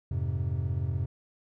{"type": "chord", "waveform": "triangle", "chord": "F minor", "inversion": "none", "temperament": "equal", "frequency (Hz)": [87.31, 103.83, 130.81], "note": ["F2", "Ab2", "C3"], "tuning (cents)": [0, 0, 0], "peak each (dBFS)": [-29, -31, -30], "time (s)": [0.11, 1.06], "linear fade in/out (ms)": 5, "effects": []}